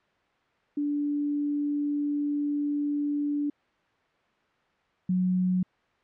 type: tone pair in turn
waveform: sine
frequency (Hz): 291 / 183.32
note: D4 / F#3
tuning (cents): -16 / -16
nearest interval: minor sixth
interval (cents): 800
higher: first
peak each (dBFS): -25 / -22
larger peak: second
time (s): 0.77-3.5 / 5.09-5.63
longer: first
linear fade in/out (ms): 5
effects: white hiss -66 dBFS RMS until 6.03 s + low-pass 2000 Hz 12 dB/octave